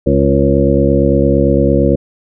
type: harmonic tone with a mistuned harmonic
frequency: 68.8 Hz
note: C#2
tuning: 12 cents flat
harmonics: 1 / 2 / 3 / 4 / 5 / 7 / 8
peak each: -16 / -16 / -16 / -16 / -16 / -16 / -16 dBFS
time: 0.06-1.96 s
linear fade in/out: 10 ms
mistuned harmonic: 5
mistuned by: +30 cents
effects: none